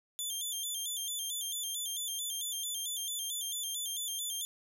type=tone with vibrato; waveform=15% pulse; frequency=3335 Hz; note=G#7; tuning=7 cents sharp; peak=-28 dBFS; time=0.19-4.45 s; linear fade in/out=0 ms; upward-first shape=square; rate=4.5 Hz; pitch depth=77 cents each way; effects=none